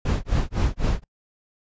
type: noise with tremolo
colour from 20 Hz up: brown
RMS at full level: -18 dBFS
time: 0.05-1.04 s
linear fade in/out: 5 ms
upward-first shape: sine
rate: 3.9 Hz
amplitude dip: 100%
effects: noise-tail reverb RT60 0.1 s tail -26 dB re dry + resampled to 16000 Hz